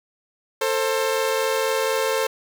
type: tone pair together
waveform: sawtooth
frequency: 446.3 / 530.4 Hz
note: A4 / C5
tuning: +25 / +23 cents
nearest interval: minor third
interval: 298 cents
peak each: -19 / -19 dBFS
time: 0.61-2.27 s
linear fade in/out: 5 ms
effects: none